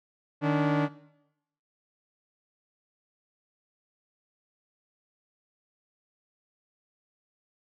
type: tone pair together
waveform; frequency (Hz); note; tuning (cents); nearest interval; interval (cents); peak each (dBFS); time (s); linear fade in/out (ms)
sawtooth; 152.83 / 288.5; D#3 / D4; -31 / -31; major seventh; 1100; -22 / -21; 0.41-0.89; 50
effects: noise-tail reverb RT60 0.8 s tail -18 dB re dry + low-pass 2000 Hz 12 dB/octave